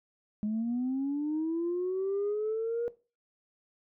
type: linear sweep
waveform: sine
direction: up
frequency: 207.7 to 478 Hz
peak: -27 dBFS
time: 0.43-2.88 s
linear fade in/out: 0 ms
effects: noise-tail reverb RT60 0.3 s tail -18 dB re dry + tanh soft clip ceiling -25 dBFS